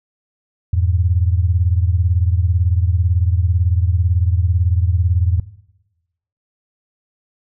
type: beating tone pair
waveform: sine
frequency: 84.4 / 102.4 Hz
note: E2 / G#2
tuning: +41 / -24 cents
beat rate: 18 Hz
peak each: -14 / -18 dBFS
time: 0.73-5.4 s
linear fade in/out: 5 ms
effects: noise-tail reverb RT60 1.0 s tail -21 dB re dry